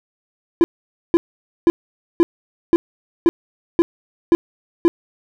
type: tone bursts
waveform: triangle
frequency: 339.3 Hz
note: F4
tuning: 50 cents flat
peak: -6 dBFS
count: 9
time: 0.61-4.88 s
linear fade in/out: 0 ms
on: 30 ms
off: 500 ms
effects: none